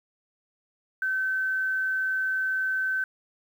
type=tone with quantisation; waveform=sine; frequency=1534 Hz; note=G6; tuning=38 cents flat; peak=-24 dBFS; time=1.02-3.04 s; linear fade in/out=2 ms; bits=9; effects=none

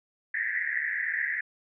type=band-pass noise; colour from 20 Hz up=white; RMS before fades=-30 dBFS; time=0.34-1.41 s; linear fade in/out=5 ms; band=1700 to 2000 Hz; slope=96 dB/octave; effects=none

